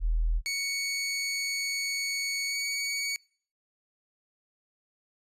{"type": "tone", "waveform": "sine", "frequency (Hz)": 40.31, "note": "E1", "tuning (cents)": -38, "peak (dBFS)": -23, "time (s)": [0, 0.42], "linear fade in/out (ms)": 50}
{"type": "tone with pitch glide", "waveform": "20% pulse", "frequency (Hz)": [2228, 2246], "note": ["C#7", "C#7"], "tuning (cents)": [8, 22], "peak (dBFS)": -24, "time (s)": [0.46, 3.16], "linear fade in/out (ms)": 0, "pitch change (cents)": 14, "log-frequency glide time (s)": [2.48, 2.56]}
{"effects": ["noise-tail reverb RT60 0.5 s tail -26 dB re dry", "resampled to 32000 Hz"]}